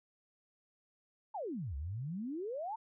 sine exponential two-way sweep, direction down then up, 932.3 to 65.41 to 932.3 Hz, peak -37 dBFS, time 1.34-2.76 s, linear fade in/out 10 ms, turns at 1.76 s, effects none

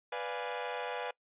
sawtooth chord, B diminished seventh, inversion none, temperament equal, 493.9 / 587.3 / 698.5 / 830.6 Hz, B4 / D5 / F5 / Ab5, 0 / 0 / 0 / 0 cents, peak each -35 / -39 / -39 / -37 dBFS, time 0.12-1.11 s, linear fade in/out 5 ms, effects noise-tail reverb RT60 0.1 s tail -23 dB re dry + resampled to 8000 Hz

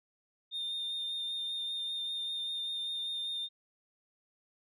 sine tone with vibrato, 3637 Hz, A#7, 43 cents flat, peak -32 dBFS, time 0.51-3.49 s, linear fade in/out 50 ms, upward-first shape triangle, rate 5.1 Hz, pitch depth 19 cents each way, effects tanh soft clip ceiling -32 dBFS

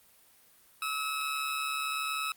20% pulse tone with amplitude modulation, 1291 Hz, E6, 37 cents flat, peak -24 dBFS, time 0.82-2.32 s, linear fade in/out 2 ms, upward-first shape sine, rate 141 Hz, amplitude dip 45%, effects white hiss -61 dBFS RMS until 2.36 s + Opus 32 kbps

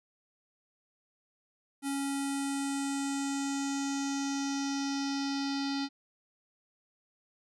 square tone with low-pass filter sweep, 277.2 Hz, C#4, in tune, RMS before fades -33 dBFS, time 1.82-5.89 s, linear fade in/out 50 ms, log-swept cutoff 10000 to 4600 Hz, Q 4.3, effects none

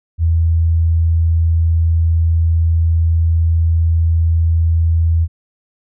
sine tone, 82.41 Hz, E2, in tune, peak -10 dBFS, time 0.18-5.28 s, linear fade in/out 50 ms, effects none

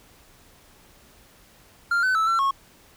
triangle tone with pitch steps, 1395 / 1514 / 1312 / 1349 / 1094 Hz, F6 / F#6 / E6 / E6 / C#6, -2 / +39 / -9 / +40 / -23 cents, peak -17 dBFS, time 1.91-2.51 s, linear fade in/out 5 ms, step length 120 ms, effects pink hiss -54 dBFS RMS until 2.96 s

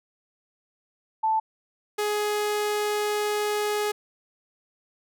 sine / sawtooth tone pair in turn, 880 / 418.3 Hz, A5 / G#4, 0 / +12 cents, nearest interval octave + minor second, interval 1288 cents, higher first, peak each -20 dBFS, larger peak neither, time 1.23-1.4 / 1.98-3.92 s, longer second, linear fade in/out 10 ms, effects none

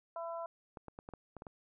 harmonic tone, 334.7 Hz, E4, 26 cents sharp, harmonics 2 / 3 / 4, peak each -40 / -44 / -49 dBFS, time 0.16-0.46 s, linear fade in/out 2 ms
clicks, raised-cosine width 1 ms, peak -32 dBFS, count 8, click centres 0.772 / 0.883 / 0.989 / 1.089 / 1.137 / 1.367 / 1.421 / 1.468 s
effects none

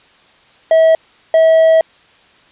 triangle tone pair in turn, 646 / 646 Hz, E5 / E5, -35 / -35 cents, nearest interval unison, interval 0 cents, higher neither, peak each -4 dBFS, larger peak neither, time 0.71-0.95 / 1.34-1.81 s, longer second, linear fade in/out 2 ms, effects white hiss -48 dBFS RMS until 2.51 s + resampled to 8000 Hz

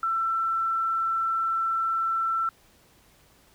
sine tone, 1339 Hz, E6, 27 cents sharp, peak -23 dBFS, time 0.03-2.49 s, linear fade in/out 2 ms, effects pink hiss -59 dBFS RMS until 3.54 s

